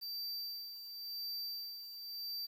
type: tone with tremolo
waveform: square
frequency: 4660 Hz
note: D8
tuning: 14 cents flat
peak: -39 dBFS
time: 0.01-2.47 s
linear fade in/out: 20 ms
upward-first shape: sine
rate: 0.93 Hz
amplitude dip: 60%
effects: 11-bit